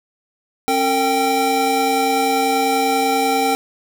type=tone cluster; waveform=square; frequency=271.4 / 454.1 / 784 Hz; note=C#4 / A#4 / G5; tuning=-36 / -45 / 0 cents; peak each=-23 / -22 / -18 dBFS; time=0.68-3.55 s; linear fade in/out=0 ms; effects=none